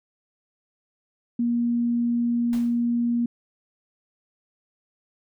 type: tone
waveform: sine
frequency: 237.3 Hz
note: A#3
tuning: 31 cents sharp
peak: -20 dBFS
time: 1.39-3.26 s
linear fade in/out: 5 ms
type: noise with exponential decay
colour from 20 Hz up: pink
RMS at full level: -38 dBFS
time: 2.53-2.85 s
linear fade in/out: 0 ms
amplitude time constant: 68 ms
effects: none